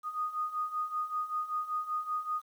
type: beating tone pair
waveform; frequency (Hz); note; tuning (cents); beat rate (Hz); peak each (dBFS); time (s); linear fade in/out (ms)
sine; 1234 / 1239.2; D#6 / D#6; -15 / -7; 5.2; -37 / -33; 0.03-2.42; 50
effects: 10-bit